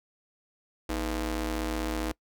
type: ring-modulated tone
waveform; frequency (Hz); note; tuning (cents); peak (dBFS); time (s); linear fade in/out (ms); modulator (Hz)
sawtooth; 184.6; F#3; -4; -22; 0.89-2.12; 5; 130
effects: noise-tail reverb RT60 0.1 s tail -23 dB re dry